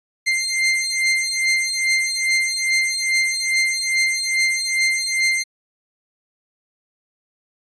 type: beating tone pair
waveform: sawtooth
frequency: 2093 / 2095.4 Hz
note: C7 / C7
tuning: 0 / +2 cents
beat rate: 2.4 Hz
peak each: -17 dBFS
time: 0.26-5.44 s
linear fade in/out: 20 ms
effects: resampled to 22050 Hz